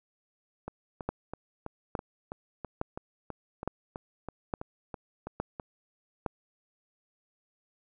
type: two click trains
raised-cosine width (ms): 1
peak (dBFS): -23 / -16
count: 16 / 7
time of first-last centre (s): 0.68-5.598 / 1.09-6.262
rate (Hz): 3.05 / 1.16
effects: none